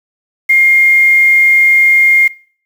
sine tone with quantisation, 2124 Hz, C7, 25 cents sharp, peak -5 dBFS, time 0.49-2.28 s, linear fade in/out 10 ms, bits 5, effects noise-tail reverb RT60 0.5 s tail -21 dB re dry

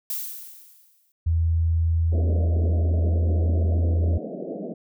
violet noise with exponential decay, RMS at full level -27 dBFS, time 0.1-1.12 s, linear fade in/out 2 ms, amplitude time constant 220 ms
sine tone with pitch glide, 82.41 to 83.85 Hz, E2 to E2, 0 to +30 cents, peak -18 dBFS, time 1.26-4.18 s, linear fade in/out 10 ms, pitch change +30 cents, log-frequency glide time 1.78-3.99 s
pink band-pass noise, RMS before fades -33 dBFS, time 2.12-4.74 s, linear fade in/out 5 ms, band 170 to 680 Hz, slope 96 dB/octave
effects none

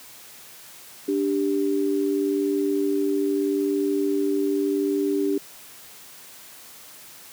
sine tone pair together, 292.2 / 393 Hz, D4 / G4, -9 / +4 cents, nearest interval perfect fourth, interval 513 cents, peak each -23 dBFS, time 1.08-5.38 s, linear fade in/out 5 ms, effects white hiss -45 dBFS RMS until 7.32 s + high-pass 100 Hz 12 dB/octave

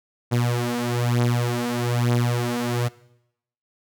sawtooth beating tone pair, 120 / 121.1 Hz, B2 / B2, -49 / -34 cents, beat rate 1.1 Hz, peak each -20 / -19 dBFS, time 0.31-2.89 s, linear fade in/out 20 ms, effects noise-tail reverb RT60 0.8 s tail -20 dB re dry

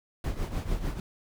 brown noise with tremolo, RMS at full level -28 dBFS, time 0.24-1 s, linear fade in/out 2 ms, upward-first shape triangle, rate 6.7 Hz, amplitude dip 75%, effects none

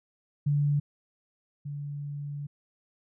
sine tone pair in turn, 145 / 144.21 Hz, D3 / D3, -22 / -31 cents, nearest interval unison, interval 9 cents, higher first, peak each -22 / -33 dBFS, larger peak first, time 0.46-0.8 / 1.65-2.47 s, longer second, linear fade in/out 10 ms, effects none

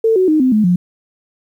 sine tone with pitch steps, 448.1 / 372.5 / 309.6 / 257.4 / 213.9 / 177.83 Hz, A4 / F#4 / D#4 / C4 / A3 / F3, +32 / +12 / -9 / -28 / -49 / +32 cents, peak -9 dBFS, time 0.04-0.76 s, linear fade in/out 5 ms, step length 120 ms, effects 8-bit

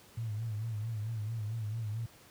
sine tone with vibrato, 110 Hz, A2, in tune, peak -33 dBFS, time 0.17-2.06 s, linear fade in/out 5 ms, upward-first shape sine, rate 4.5 Hz, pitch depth 93 cents each way, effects pink hiss -58 dBFS RMS until 2.3 s + high-pass 60 Hz 12 dB/octave

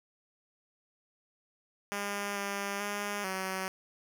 5% pulse tone with pitch steps, 202.4 / 200 / 204.5 / 189.1 Hz, G#3 / G3 / G#3 / F#3, -44 / +35 / -26 / +38 cents, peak -22 dBFS, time 1.92-3.68 s, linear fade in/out 0 ms, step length 440 ms, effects none

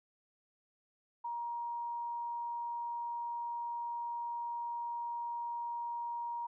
sine tone, 945 Hz, A#5, 23 cents sharp, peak -36 dBFS, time 1.24-6.47 s, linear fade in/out 10 ms, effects none

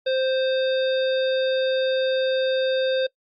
harmonic tone, 523.3 Hz, C5, in tune, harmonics 1 / 3 / 5 / 7 / 9, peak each -20 / -32 / -38 / -31 / -40 dBFS, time 0.06-3.07 s, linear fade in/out 10 ms, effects noise-tail reverb RT60 0.1 s tail -21 dB re dry + Opus 48 kbps

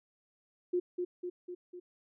sine tone with echo, 357.2 Hz, F4, 39 cents sharp, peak -27 dBFS, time 0.73-0.8 s, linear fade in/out 10 ms, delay 250 ms, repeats 4, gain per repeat -4 dB, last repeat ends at 1.8 s, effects none

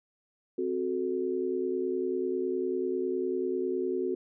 sine chord, F# diminished, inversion second, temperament equal, 261.6 / 370 / 440 Hz, C4 / F#4 / A4, 0 / 0 / 0 cents, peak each -35 / -29 / -35 dBFS, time 0.58-4.15 s, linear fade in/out 5 ms, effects none

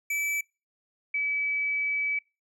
square / sine tone pair in turn, 2308 / 2292 Hz, D7 / D7, -31 / -43 cents, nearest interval unison, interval 12 cents, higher first, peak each -27 / -25 dBFS, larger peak second, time 0.1-0.41 / 1.14-2.19 s, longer second, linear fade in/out 5 ms, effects noise-tail reverb RT60 0.3 s tail -26 dB re dry

